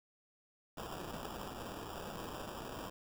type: noise with sample-and-hold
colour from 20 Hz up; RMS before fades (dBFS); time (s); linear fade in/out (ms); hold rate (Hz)
white; -45; 0.77-2.9; 5; 2100
effects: none